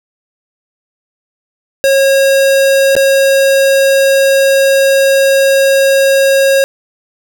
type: tone with dropouts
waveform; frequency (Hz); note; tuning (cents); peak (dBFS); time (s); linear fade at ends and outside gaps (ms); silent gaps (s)
square; 544; C#5; -33; -7; 1.84-6.64; 0; 2.953-2.965
effects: none